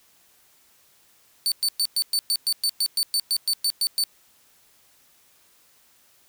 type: tone bursts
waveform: sawtooth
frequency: 4527 Hz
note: C#8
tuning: 36 cents sharp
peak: -17 dBFS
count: 16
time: 1.46-4.038 s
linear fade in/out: 0 ms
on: 58 ms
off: 110 ms
effects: white hiss -59 dBFS RMS until 6.28 s